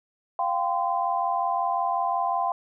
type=chord; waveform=sine; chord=F suspended second; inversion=none; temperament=equal with one note detuned; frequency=698.5 / 784 / 1029.1 Hz; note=F5 / G5 / C6; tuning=0 / 0 / -29 cents; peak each=-27 dBFS; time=0.39-2.52 s; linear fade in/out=2 ms; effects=none